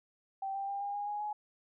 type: tone with pitch steps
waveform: sine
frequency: 778 / 787.9 / 798 / 808.2 / 818.6 / 829 / 839.6 Hz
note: G5 / G5 / G5 / G#5 / G#5 / G#5 / G#5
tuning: -13 / +9 / +31 / -47 / -25 / -3 / +19 cents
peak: -34 dBFS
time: 0.42-1.33 s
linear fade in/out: 5 ms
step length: 130 ms
effects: none